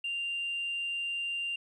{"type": "tone", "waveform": "sine", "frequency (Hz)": 2786, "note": "F7", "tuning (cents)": -5, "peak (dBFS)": -30, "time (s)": [0.04, 1.56], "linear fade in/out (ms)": 5, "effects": ["tanh soft clip ceiling -28 dBFS", "12-bit"]}